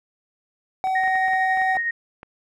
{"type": "tone", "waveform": "triangle", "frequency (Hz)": 757, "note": "F#5", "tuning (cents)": 39, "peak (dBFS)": -18, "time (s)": [0.84, 1.77], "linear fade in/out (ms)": 0}
{"type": "clicks", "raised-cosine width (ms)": 0.5, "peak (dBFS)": -24, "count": 10, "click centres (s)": [0.872, 1.036, 1.077, 1.155, 1.282, 1.334, 1.573, 1.617, 1.754, 2.231]}
{"type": "tone with tremolo", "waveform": "sine", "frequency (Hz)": 1864.7, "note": "A#6", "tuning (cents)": 0, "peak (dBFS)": -20, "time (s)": [0.95, 1.91], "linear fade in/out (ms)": 5, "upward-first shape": "sine", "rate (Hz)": 11, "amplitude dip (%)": 40}
{"effects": []}